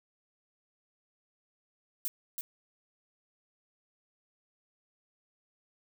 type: noise with echo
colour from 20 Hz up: violet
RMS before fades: -33 dBFS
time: 2.05-2.08 s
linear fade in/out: 0 ms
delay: 330 ms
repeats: 1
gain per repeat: -4 dB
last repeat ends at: 2.41 s
effects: none

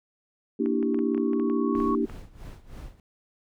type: chord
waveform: sine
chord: E half-diminished seventh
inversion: second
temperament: equal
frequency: 233.1 / 293.7 / 329.6 / 392 Hz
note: Bb3 / D4 / E4 / G4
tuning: 0 / 0 / 0 / 0 cents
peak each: -27 / -27 / -30 / -28 dBFS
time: 0.59-2.06 s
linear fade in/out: 10 ms
type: tone with exponential growth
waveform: sine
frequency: 1108.7 Hz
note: C#6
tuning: in tune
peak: -26 dBFS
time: 0.61-1.95 s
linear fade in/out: 2 ms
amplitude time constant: 290 ms
type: clicks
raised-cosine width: 0.5 ms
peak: -28 dBFS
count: 12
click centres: 0.66 / 0.828 / 0.945 / 0.99 / 1.147 / 1.178 / 1.333 / 1.398 / 1.499 / 1.752 / 1.802 / 2.098 s
type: noise with tremolo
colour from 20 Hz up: brown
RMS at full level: -38 dBFS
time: 1.75-3 s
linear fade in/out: 2 ms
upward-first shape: sine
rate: 3.1 Hz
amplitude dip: 85%
effects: none

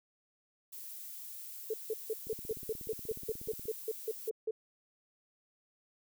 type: noise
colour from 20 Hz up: violet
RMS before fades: -46 dBFS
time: 0.72-4.3 s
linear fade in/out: 10 ms
type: tone bursts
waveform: sine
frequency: 440 Hz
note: A4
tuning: in tune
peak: -31 dBFS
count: 15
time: 1.7-4.51 s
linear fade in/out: 5 ms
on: 38 ms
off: 160 ms
type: click train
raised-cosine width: 3 ms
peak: -36 dBFS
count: 24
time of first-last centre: 2.27-3.656 s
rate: 16.6 Hz
effects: none

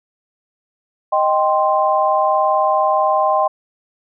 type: chord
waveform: sine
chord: C minor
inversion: first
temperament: equal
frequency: 622.3 / 784 / 1046.5 Hz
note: Eb5 / G5 / C6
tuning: 0 / 0 / 0 cents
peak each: -17 dBFS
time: 1.12-3.48 s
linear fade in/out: 10 ms
effects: none

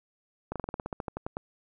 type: slowing click train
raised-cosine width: 1 ms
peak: -19 dBFS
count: 14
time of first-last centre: 0.52-1.369 s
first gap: 37 ms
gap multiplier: 1.09
effects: none

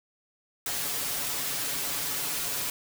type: noise with comb filter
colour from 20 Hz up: white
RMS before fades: -31 dBFS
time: 0.66-2.7 s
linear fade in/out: 2 ms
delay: 7 ms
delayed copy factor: +0.9
effects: none

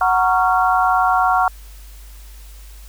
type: chord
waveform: sine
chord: Gb major seventh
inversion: none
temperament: equal with one note detuned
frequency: 740 / 932.3 / 1108.7 / 1378.5 Hz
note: Gb5 / Bb5 / Db6 / F6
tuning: 0 / 0 / 0 / -23 cents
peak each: -16 / -21 / -19 / -19 dBFS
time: 0.01-1.48 s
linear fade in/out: 2 ms
effects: added 50 Hz sine -36 dBFS peak until 2.88 s + white hiss -47 dBFS RMS until 2.88 s

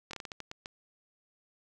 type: slowing click train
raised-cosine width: 0.2 ms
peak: -23 dBFS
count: 9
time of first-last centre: 0.11-0.659 s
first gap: 23 ms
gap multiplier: 1.3
effects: none

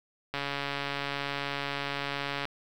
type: click train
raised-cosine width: 0.3 ms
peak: -16 dBFS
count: 299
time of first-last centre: 0.34-2.453 s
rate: 141 Hz
effects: 8-bit

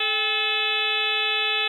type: harmonic tone with a mistuned harmonic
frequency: 431.7 Hz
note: A4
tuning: 33 cents flat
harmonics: 1 / 2 / 3 / 4 / 5 / 6 / 7 / 8 / 9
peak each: -34 / -34 / -33 / -32 / -34 / -25 / -31 / -26 / -33 dBFS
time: 0-1.68 s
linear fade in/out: 5 ms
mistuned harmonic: 2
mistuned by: -120 cents
effects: 9-bit

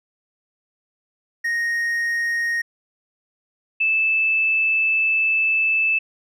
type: tone pair in turn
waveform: triangle / sine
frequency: 1864.7 / 2629 Hz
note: A#6 / E7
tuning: 0 / -5 cents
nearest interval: tritone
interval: 595 cents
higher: second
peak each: -18 / -16 dBFS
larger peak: second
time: 1.44-2.62 / 3.8-5.99 s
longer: second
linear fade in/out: 10 ms
effects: none

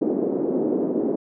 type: band-pass noise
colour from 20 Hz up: white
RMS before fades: -23 dBFS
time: 0.01-1.16 s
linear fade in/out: 10 ms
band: 240 to 420 Hz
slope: 24 dB/octave
effects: none

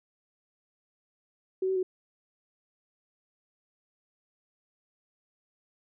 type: tone with pitch steps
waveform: sine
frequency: 376.5 / 379.9 / 370.2 Hz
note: F#4 / F#4 / F#4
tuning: +30 / +46 / +1 cents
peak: -25 dBFS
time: 1.62-1.83 s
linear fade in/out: 5 ms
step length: 70 ms
effects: none

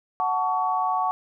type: chord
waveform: sine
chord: F# minor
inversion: none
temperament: equal with one note detuned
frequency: 740 / 880 / 1124.9 Hz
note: F#5 / A5 / C#6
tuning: 0 / 0 / +25 cents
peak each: -25 / -27 / -25 dBFS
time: 0.2-1.11 s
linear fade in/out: 0 ms
effects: none

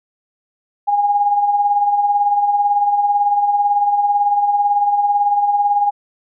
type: tone with tremolo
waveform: sine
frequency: 818 Hz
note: G#5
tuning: 26 cents flat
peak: -10 dBFS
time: 0.87-5.91 s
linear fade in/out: 20 ms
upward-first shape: sine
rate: 18 Hz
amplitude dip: 50%
effects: none

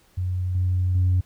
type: tone with level steps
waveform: sine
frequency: 91.2 Hz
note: F#2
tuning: 24 cents flat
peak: -22 / -18 / -15 dBFS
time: 0.17-1.21 s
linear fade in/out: 10 ms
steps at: 0.55 / 0.95 s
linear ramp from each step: 2 ms
effects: tanh soft clip ceiling -14 dBFS + pink hiss -59 dBFS RMS until 1.25 s

